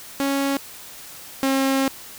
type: tone pair in turn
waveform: sawtooth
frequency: 276.4 / 269.2 Hz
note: C#4 / C4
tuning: -5 / +49 cents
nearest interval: unison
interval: 46 cents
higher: first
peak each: -16 / -14 dBFS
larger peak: second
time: 0.2-0.57 / 1.43-1.88 s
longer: second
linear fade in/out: 0 ms
effects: white hiss -40 dBFS RMS until 2.18 s